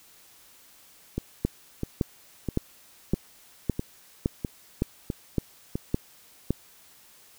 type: two click trains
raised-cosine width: 3 ms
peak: -10 / -15 dBFS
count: 10 / 8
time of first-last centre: 1.45-6.506 / 1.18-5.755 s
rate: 1.78 / 1.53 Hz
effects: white hiss -55 dBFS RMS until 7.38 s